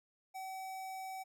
square tone with notch filter, 761 Hz, F#5, 48 cents sharp, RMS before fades -44 dBFS, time 0.34-1.24 s, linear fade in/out 20 ms, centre 3500 Hz, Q 1.9, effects none

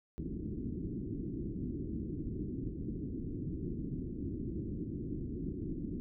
white low-pass noise, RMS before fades -39 dBFS, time 0.18-6 s, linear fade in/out 0 ms, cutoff 350 Hz, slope 48 dB/octave, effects none

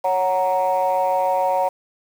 sine chord, F# major, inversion second, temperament equal, 554.4 / 740 / 932.3 Hz, C#5 / F#5 / A#5, 0 / 0 / 0 cents, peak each -20 dBFS, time 0.04-1.69 s, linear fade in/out 10 ms, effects tanh soft clip ceiling -11 dBFS + 7-bit

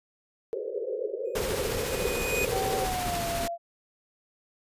white band-pass noise, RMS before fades -32 dBFS, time 0.53-2.86 s, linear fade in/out 0 ms, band 380 to 540 Hz, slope 96 dB/octave
square tone with exponential growth, 2484 Hz, D#7, 3 cents flat, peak -27 dBFS, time 1.25-2.45 s, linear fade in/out 5 ms, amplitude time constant 260 ms
pink noise with tremolo, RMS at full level -31 dBFS, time 1.35-3.48 s, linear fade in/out 5 ms, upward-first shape triangle, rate 14 Hz, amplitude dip 30%
sine tone with pitch glide, 767 to 683.3 Hz, G5 to F5, -38 to -38 cents, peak -30 dBFS, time 2.5-3.58 s, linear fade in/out 50 ms, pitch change -200 cents, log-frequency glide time 2.77-3.24 s
effects resampled to 32000 Hz

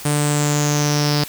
sawtooth tone with low-pass filter sweep, 147.3 Hz, D3, 6 cents sharp, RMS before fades -18 dBFS, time 0.05-1.24 s, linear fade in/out 5 ms, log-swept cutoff 9200 to 4900 Hz, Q 7.6, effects white hiss -35 dBFS RMS until 1.28 s

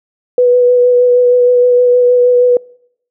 sine tone with vibrato, 492.6 Hz, B4, 5 cents flat, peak -5 dBFS, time 0.38-2.57 s, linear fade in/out 2 ms, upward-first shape sine, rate 6.4 Hz, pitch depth 14 cents each way, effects noise-tail reverb RT60 0.7 s tail -25 dB re dry

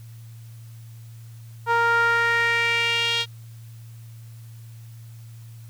sawtooth tone with band-pass filter sweep, 466.2 Hz, A#4, in tune, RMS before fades -21 dBFS, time 1.66-3.26 s, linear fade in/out 50 ms, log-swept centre 1100 to 3400 Hz, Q 3.4, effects added 114 Hz sine -39 dBFS peak until 5.69 s + white hiss -56 dBFS RMS until 5.69 s

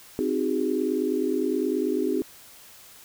sine chord, Ab dominant seventh, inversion first, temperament equal with one note detuned, 261.6 / 311.1 / 370 / 409.8 Hz, C4 / Eb4 / Gb4 / Ab4, 0 / 0 / 0 / -23 cents, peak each -28 dBFS, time 0.19-2.22 s, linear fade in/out 0 ms, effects white hiss -49 dBFS RMS until 3.04 s

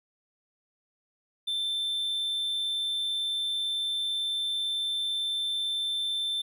triangle tone, 3551 Hz, A7, 15 cents sharp, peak -26 dBFS, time 1.47-6.42 s, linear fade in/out 10 ms, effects none

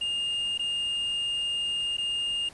triangle tone with dropouts, 2826 Hz, F7, 20 cents sharp, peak -25 dBFS, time 0.01-2.49 s, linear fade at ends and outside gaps 5 ms, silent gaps 0.578-0.593 / 1.97-1.981 s, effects pink hiss -51 dBFS RMS until 2.53 s + resampled to 24000 Hz

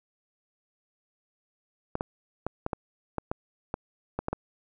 clicks, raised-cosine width 1 ms, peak -15 dBFS, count 11, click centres 1.954 / 2.009 / 2.466 / 2.664 / 2.732 / 3.183 / 3.315 / 3.741 / 4.19 / 4.284 / 4.33 s, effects none

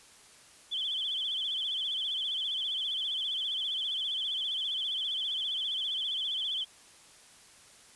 sine tone with vibrato, 3262 Hz, G#7, 32 cents flat, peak -30 dBFS, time 0.71-6.65 s, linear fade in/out 20 ms, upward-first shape sine, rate 15 Hz, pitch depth 120 cents each way, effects white hiss -56 dBFS RMS until 7.95 s + resampled to 24000 Hz

